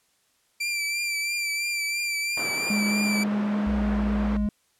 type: tone with vibrato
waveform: sawtooth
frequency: 2349 Hz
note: D7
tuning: in tune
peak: -22 dBFS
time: 0.6-3.24 s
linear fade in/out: 10 ms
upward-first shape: triangle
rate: 3 Hz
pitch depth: 39 cents each way
type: band-pass noise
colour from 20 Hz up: pink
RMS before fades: -36 dBFS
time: 2.37-4.37 s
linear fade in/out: 2 ms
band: 250 to 1600 Hz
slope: 12 dB/octave
type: tone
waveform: triangle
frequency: 207.7 Hz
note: G#3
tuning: in tune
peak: -21 dBFS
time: 2.7-4.49 s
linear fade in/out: 2 ms
type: tone with pitch glide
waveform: sine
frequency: 61.74 to 57.61 Hz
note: B1 to A#1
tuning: 0 to -20 cents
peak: -27 dBFS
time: 3.66-4.47 s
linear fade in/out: 10 ms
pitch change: -120 cents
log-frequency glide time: 3.78-3.84 s
effects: white hiss -67 dBFS RMS until 4.79 s + low-pass 11000 Hz 12 dB/octave